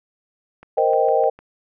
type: click train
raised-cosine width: 0.5 ms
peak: -27 dBFS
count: 6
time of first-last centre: 0.63-1.39 s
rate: 6.58 Hz
type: chord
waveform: sine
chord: C minor seventh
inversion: third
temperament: equal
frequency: 466.2 / 523.3 / 622.3 / 784 Hz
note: Bb4 / C5 / Eb5 / G5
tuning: 0 / 0 / 0 / 0 cents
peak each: -20 dBFS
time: 0.77-1.3 s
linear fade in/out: 10 ms
effects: none